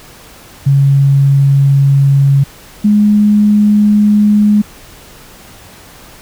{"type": "tone pair in turn", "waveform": "sine", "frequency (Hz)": [138.59, 208.7], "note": ["C#3", "G#3"], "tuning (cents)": [0, 9], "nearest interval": "perfect fifth", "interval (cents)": 709, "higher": "second", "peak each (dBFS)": -5, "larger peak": "neither", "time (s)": [[0.66, 2.44], [2.84, 4.62]], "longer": "neither", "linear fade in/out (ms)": 10, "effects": ["pink hiss -37 dBFS RMS until 6.21 s"]}